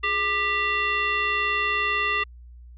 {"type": "tone with frequency modulation", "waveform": "sine", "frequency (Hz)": 1966, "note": "B6", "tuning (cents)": -8, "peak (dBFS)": -21, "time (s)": [0.03, 2.24], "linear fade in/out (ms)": 10, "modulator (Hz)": 774, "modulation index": 1.4, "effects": ["added 60 Hz sine -42 dBFS peak until 2.77 s"]}